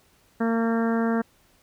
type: harmonic tone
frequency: 228.5 Hz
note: A#3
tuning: 34 cents flat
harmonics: 1 / 2 / 3 / 4 / 5 / 6 / 7 / 8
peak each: -22 / -28 / -32 / -36 / -37 / -36 / -36 / -41 dBFS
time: 0.4-1.22 s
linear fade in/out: 10 ms
effects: pink hiss -61 dBFS RMS until 1.62 s